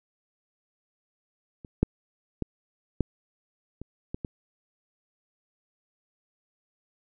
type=clicks; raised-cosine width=3 ms; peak=-29 / -7 / -15 / -10 / -25 / -19 / -19 dBFS; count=7; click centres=1.648 / 1.83 / 2.423 / 3.007 / 3.816 / 4.145 / 4.248 s; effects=none